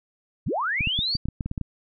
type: linear sweep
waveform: sine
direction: up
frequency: 55.4 to 4712 Hz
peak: -23 dBFS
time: 0.46-1.17 s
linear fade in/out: 10 ms
type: clicks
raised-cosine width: 5 ms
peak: -16 dBFS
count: 11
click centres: 0.808 / 0.873 / 0.99 / 1.153 / 1.256 / 1.286 / 1.408 / 1.46 / 1.514 / 1.578 / 1.613 s
effects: none